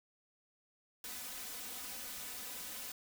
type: noise with comb filter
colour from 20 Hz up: white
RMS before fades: -45 dBFS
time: 1.04-2.92 s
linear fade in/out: 2 ms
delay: 4 ms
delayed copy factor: +0.8
effects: none